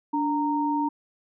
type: tone pair together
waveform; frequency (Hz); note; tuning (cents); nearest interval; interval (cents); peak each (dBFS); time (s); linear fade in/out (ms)
sine; 291.6 / 925.8; D4 / A#5; -12 / -12; octave + minor sixth; 2000; -25; 0.13-0.89; 10
effects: none